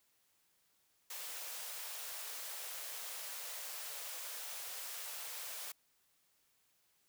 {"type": "high-pass noise", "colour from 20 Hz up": "white", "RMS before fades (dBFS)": -45, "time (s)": [1.1, 5.72], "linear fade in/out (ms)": 5, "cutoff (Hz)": 460, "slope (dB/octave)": 48, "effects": ["white hiss -75 dBFS RMS until 7.08 s"]}